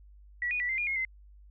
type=tone with pitch steps; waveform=sine; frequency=1940 / 2465 / 1959 / 2081 / 2424 / 2155 / 2063 Hz; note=B6 / D#7 / B6 / C7 / D#7 / C#7 / C7; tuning=-31 / -17 / -15 / -10 / -46 / -49 / -25 cents; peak=-28 dBFS; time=0.42-1.05 s; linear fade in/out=2 ms; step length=90 ms; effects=added 50 Hz sine -51 dBFS peak until 1.5 s

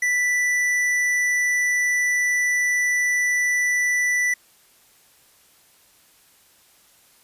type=tone with tanh clipping; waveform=sine; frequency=1975.5 Hz; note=B6; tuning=in tune; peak=-20 dBFS; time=0.02-4.34 s; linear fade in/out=5 ms; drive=12 dB; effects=white hiss -56 dBFS RMS until 7.23 s + resampled to 32000 Hz

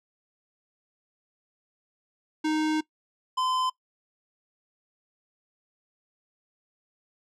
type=tone pair in turn; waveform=square; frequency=310.2 / 1024.3 Hz; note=D#4 / C6; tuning=-5 / -37 cents; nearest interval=octave + major sixth; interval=2068 cents; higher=second; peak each=-24 / -25 dBFS; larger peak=first; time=2.44-2.81 / 3.37-3.7 s; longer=first; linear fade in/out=10 ms; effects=noise-tail reverb RT60 0.1 s tail -20 dB re dry + low-pass 6000 Hz 12 dB/octave

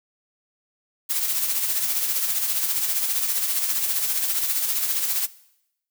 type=noise with tremolo; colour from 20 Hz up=blue; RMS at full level=-22 dBFS; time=1.09-5.27 s; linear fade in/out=20 ms; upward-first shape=sine; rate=15 Hz; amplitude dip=45%; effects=noise-tail reverb RT60 0.8 s tail -19 dB re dry

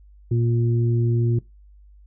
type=harmonic tone; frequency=117.5 Hz; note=A#2; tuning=14 cents sharp; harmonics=1 / 2 / 3; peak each=-18 / -31 / -27 dBFS; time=0.31-1.39 s; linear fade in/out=5 ms; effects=noise-tail reverb RT60 0.2 s tail -20 dB re dry + added 50 Hz sine -46 dBFS peak until 2.06 s

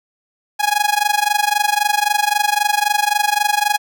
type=tone with amplitude modulation; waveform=sawtooth; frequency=830.6 Hz; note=G#5; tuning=in tune; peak=-7 dBFS; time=0.59-3.78 s; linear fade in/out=20 ms; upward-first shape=sine; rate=23.8 Hz; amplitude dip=90%; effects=none

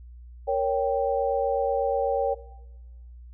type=chord; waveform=sine; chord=G diminished; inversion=first; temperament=equal; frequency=466.2 / 554.4 / 784 Hz; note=Bb4 / Db5 / G5; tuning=0 / 0 / 0 cents; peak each=-27 / -25 / -27 dBFS; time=0.47-2.35 s; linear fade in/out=20 ms; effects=noise-tail reverb RT60 1.0 s tail -17 dB re dry + added 60 Hz sine -42 dBFS peak until 3.33 s

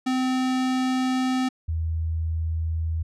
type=tone pair in turn; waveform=square / sine; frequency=257.4 / 81.08 Hz; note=C4 / E2; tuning=-28 / -28 cents; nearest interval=octave + minor sixth; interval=2000 cents; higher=first; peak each=-22 / -23 dBFS; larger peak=first; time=0.06-1.49 / 1.68-3.03 s; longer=first; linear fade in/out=10 ms; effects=low-pass 7000 Hz 12 dB/octave

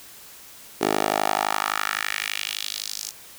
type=tone with high-pass filter sweep; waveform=10% pulse; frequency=51.8 Hz; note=G#1; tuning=4 cents flat; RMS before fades=-26 dBFS; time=0.81-3.11 s; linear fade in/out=5 ms; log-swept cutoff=400 to 6100 Hz; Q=2.1; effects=white hiss -45 dBFS RMS until 3.38 s

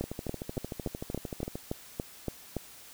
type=two click trains; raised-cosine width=2 ms; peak=-22 / -18 dBFS; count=21 / 10; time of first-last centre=0.04-1.555 / 0.01-2.567 s; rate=13.2 / 3.52 Hz; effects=white hiss -51 dBFS RMS until 2.93 s

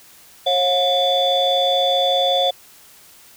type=tone cluster; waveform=sine; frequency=543 / 718 / 3472 Hz; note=C#5 / F5 / A7; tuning=-36 / +48 / -24 cents; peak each=-18 dBFS; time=0.46-2.51 s; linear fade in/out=10 ms; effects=tanh soft clip ceiling -9 dBFS + white hiss -47 dBFS RMS until 3.36 s

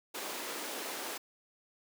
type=high-pass noise; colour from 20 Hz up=pink; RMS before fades=-40 dBFS; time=0.14-1.18 s; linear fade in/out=10 ms; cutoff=300 Hz; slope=24 dB/octave; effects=none

